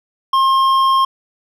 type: tone with hard clipping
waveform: sine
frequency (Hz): 1067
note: C6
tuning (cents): +34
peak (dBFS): -12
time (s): 0.33-1.05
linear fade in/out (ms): 5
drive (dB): 7
effects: none